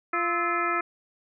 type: harmonic tone with a mistuned harmonic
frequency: 345.9 Hz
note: F4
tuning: 17 cents flat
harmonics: 1 / 2 / 3 / 4 / 5 / 6 / 7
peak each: -32 / -34 / -36 / -26 / -33 / -33 / -36 dBFS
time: 0.13-0.81 s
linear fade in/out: 5 ms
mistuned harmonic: 4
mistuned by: -100 cents
effects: none